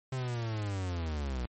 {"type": "linear sweep", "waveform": "45% pulse", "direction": "down", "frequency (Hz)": [132.2, 58.6], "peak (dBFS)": -32, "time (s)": [0.12, 1.46], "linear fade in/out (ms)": 5, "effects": ["MP3 32 kbps"]}